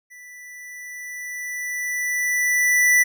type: tone with level ramp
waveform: square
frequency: 1975.5 Hz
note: B6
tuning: in tune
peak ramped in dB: -42 to -13 dBFS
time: 0.1-3.04 s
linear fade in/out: 20 ms
effects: none